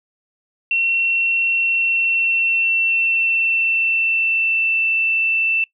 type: tone with pitch glide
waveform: sine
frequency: 2719 to 2668 Hz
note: F7 to E7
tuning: -47 to +20 cents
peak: -15 dBFS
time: 0.71-5.64 s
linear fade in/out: 2 ms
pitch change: -33 cents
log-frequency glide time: 1.56-4.84 s
effects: noise-tail reverb RT60 0.1 s tail -23 dB re dry